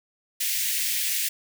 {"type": "high-pass noise", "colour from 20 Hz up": "white", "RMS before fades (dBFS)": -26, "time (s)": [0.4, 1.29], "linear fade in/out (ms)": 10, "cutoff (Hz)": 1800, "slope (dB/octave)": 48, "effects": []}